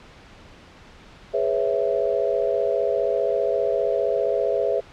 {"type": "chord", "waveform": "sine", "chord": "C# minor seventh", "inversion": "second", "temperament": "equal with one note detuned", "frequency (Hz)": [415.3, 499.3, 554.4, 659.3], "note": ["G#4", "B4", "C#5", "E5"], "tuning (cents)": [0, 19, 0, 0], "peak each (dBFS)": -25, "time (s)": [1.33, 4.81], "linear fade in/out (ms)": 20, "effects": ["pink hiss -47 dBFS RMS until 4.92 s", "low-pass 4000 Hz 12 dB/octave"]}